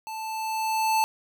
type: tone with level ramp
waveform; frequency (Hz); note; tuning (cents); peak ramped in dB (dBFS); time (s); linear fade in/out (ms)
square; 880; A5; 0; -34 to -20; 0.07-1.04; 0
effects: none